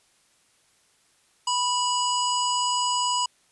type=harmonic tone with a mistuned harmonic; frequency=987.8 Hz; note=B5; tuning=in tune; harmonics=1 / 3 / 5 / 7 / 8; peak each=-24 / -29 / -31 / -32 / -33 dBFS; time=1.47-3.26 s; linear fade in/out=5 ms; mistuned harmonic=3; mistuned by=-24 cents; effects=white hiss -63 dBFS RMS until 3.51 s + resampled to 24000 Hz